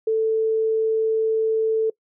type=tone; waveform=sine; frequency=442.4 Hz; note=A4; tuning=9 cents sharp; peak=-17 dBFS; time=0.07-1.9 s; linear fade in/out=5 ms; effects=noise-tail reverb RT60 0.1 s tail -23 dB re dry